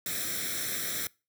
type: noise with comb filter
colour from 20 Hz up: white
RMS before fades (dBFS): -33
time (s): 0.06-1.07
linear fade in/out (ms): 2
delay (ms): 0.53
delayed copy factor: +0.85
effects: noise-tail reverb RT60 0.3 s tail -24 dB re dry + high-pass 100 Hz 12 dB/octave